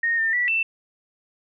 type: tone with pitch steps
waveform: sine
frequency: 1853 / 1803 / 1955 / 2669 Hz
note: A#6 / A6 / B6 / E7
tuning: -11 / +42 / -18 / +21 cents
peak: -19 dBFS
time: 0.03-0.63 s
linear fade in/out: 5 ms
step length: 150 ms
effects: none